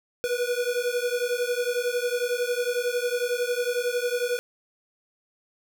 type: beating tone pair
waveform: square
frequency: 481.9 / 492.9 Hz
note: B4 / B4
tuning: -43 / -3 cents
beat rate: 11 Hz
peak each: -28 dBFS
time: 0.24-4.39 s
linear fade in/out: 0 ms
effects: none